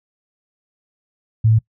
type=tone; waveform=sine; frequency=110.9 Hz; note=A2; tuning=14 cents sharp; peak=-10 dBFS; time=1.44-1.59 s; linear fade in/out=10 ms; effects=noise-tail reverb RT60 0.1 s tail -23 dB re dry